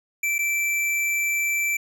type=tone with dropouts; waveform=square; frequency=2334 Hz; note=D7; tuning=11 cents flat; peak=-22 dBFS; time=0.23-1.77 s; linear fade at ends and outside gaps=5 ms; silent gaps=0.383-0.389 s; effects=none